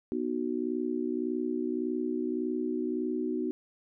sine chord, B major, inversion none, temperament just, 246.9 / 308.7 / 370.4 Hz, B3 / D#4 / F#4, 0 / -14 / +2 cents, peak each -33 dBFS, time 0.12-3.51 s, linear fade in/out 0 ms, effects none

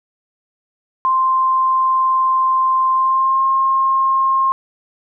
sine tone with pitch glide, 1046.5 to 1067.3 Hz, C6 to C6, 0 to +34 cents, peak -12 dBFS, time 1.05-4.52 s, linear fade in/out 0 ms, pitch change +34 cents, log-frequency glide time 2.94-3.44 s, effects none

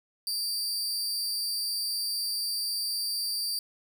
sawtooth tone with amplitude modulation, 4699 Hz, D8, in tune, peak -23 dBFS, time 0.27-3.59 s, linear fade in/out 2 ms, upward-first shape sine, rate 220 Hz, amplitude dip 65%, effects none

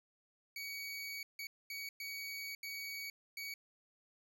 25% pulse tone bursts at uneven times, 2255 Hz, C#7, 29 cents sharp, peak -38 dBFS, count 6, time 0.56-1.23 / 1.39-1.47 / 1.7-1.89 / 2-2.55 / 2.63-3.1 / 3.37-3.54 s, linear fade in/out 2 ms, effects none

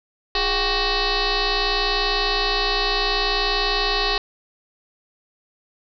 sine tone with frequency modulation, 1864.7 Hz, A#6, in tune, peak -18 dBFS, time 0.35-4.18 s, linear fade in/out 2 ms, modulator 379 Hz, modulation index 7.2, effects none

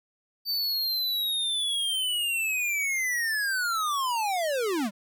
square linear sweep, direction down, 4608 to 185 Hz, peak -26 dBFS, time 0.45-4.91 s, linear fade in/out 50 ms, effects none

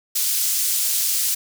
pink high-pass noise, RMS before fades -21 dBFS, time 0.15-1.35 s, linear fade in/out 10 ms, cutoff 6200 Hz, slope 12 dB/octave, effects none

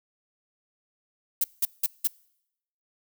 violet noise bursts, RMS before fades -23 dBFS, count 4, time 1.41-2.074 s, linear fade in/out 5 ms, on 31 ms, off 180 ms, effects noise-tail reverb RT60 0.8 s tail -25 dB re dry

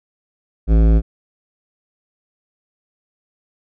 sine tone with hard clipping, 55 Hz, A1, in tune, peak -11 dBFS, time 0.67-1.02 s, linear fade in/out 50 ms, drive 15 dB, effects none

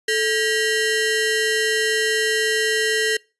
sawtooth ring-modulated tone, 1175 Hz, D6, 1 cent sharp, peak -11 dBFS, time 0.08-3.17 s, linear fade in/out 5 ms, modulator 737 Hz, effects noise-tail reverb RT60 0.3 s tail -26 dB re dry + resampled to 24000 Hz

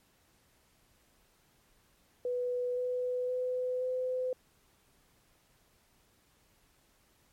sine tone with pitch steps, 493.9 / 498.8 / 503.7 / 508.7 Hz, B4 / B4 / B4 / C5, 0 / +17 / +34 / -49 cents, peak -30 dBFS, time 2.25-4.33 s, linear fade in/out 2 ms, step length 520 ms, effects pink hiss -68 dBFS RMS until 7.32 s + MP3 64 kbps

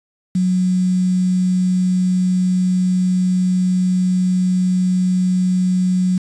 sine tone with quantisation, 183.2 Hz, F#3, 17 cents flat, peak -13 dBFS, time 0.35-6.18 s, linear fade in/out 5 ms, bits 6, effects resampled to 24000 Hz

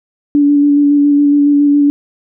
sine tone with vibrato, 288.3 Hz, D4, 32 cents flat, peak -6 dBFS, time 0.35-1.9 s, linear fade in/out 0 ms, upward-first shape square, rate 7.2 Hz, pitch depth 12 cents each way, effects none

